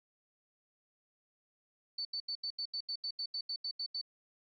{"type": "tone bursts", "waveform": "sine", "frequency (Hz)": 4510, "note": "C#8", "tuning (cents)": 29, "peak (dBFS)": -35, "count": 14, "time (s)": [1.98, 4.014], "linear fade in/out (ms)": 5, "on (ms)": 71, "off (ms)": 80, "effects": []}